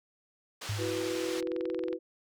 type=band-pass noise; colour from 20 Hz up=white; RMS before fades=-41 dBFS; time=0.61-1.41 s; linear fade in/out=10 ms; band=270 to 5000 Hz; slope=12 dB/octave
type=tone with exponential decay; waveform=sine; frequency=103.6 Hz; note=G#2; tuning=4 cents flat; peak=-29 dBFS; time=0.69-1.43 s; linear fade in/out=5 ms; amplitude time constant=160 ms
type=chord; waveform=sine; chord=E suspended second; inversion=none; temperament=equal; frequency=329.6 / 370 / 493.9 Hz; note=E4 / F#4 / B4; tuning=0 / 0 / 0 cents; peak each=-35 dBFS; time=0.77-1.99 s; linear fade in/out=50 ms
type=click train; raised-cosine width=0.3 ms; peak=-28 dBFS; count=22; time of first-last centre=0.97-1.929 s; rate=21.9 Hz
effects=none